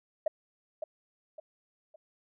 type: tone with echo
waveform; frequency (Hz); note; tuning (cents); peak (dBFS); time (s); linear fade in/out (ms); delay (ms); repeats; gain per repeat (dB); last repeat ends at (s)
sine; 622.3; D#5; 0; -23; 0.26-0.28; 5; 560; 3; -9; 1.96
effects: tanh soft clip ceiling -19 dBFS